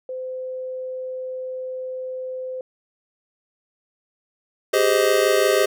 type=tone; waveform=sine; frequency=514 Hz; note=C5; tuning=31 cents flat; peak=-27 dBFS; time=0.09-2.61 s; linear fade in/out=2 ms
type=chord; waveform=square; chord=Ab major seventh; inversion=third; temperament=just; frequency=389.3 / 415.3 / 519.1 / 623 Hz; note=G4 / Ab4 / C5 / Eb5; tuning=-12 / 0 / -14 / +2 cents; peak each=-22 dBFS; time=4.73-5.66 s; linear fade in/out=10 ms
effects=none